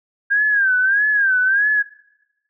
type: tone with vibrato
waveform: sine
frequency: 1600 Hz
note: G6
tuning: 35 cents sharp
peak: -13 dBFS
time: 0.3-1.83 s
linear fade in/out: 20 ms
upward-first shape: sine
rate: 1.6 Hz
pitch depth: 120 cents each way
effects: noise-tail reverb RT60 0.9 s tail -22 dB re dry